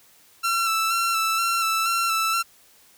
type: tone with vibrato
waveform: sawtooth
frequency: 1340 Hz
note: E6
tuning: 28 cents sharp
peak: -17 dBFS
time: 0.43-2.43 s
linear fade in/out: 20 ms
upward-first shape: square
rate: 2.1 Hz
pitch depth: 24 cents each way
effects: white hiss -55 dBFS RMS until 2.97 s